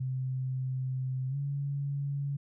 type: tone with pitch glide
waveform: sine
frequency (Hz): 130 to 140.95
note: C3 to C#3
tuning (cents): -11 to +29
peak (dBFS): -30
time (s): 0-2.37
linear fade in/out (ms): 10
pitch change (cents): +140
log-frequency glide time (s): 1.29-1.36
effects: none